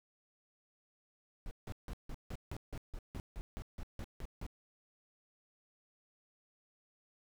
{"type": "noise bursts", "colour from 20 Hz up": "brown", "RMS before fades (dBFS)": -42, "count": 15, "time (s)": [1.46, 4.465], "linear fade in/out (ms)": 0, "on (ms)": 51, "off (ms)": 160, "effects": []}